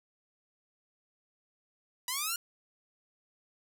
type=linear sweep; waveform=5% pulse; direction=up; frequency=964 to 1434 Hz; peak=-20 dBFS; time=2.08-2.36 s; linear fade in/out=2 ms; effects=none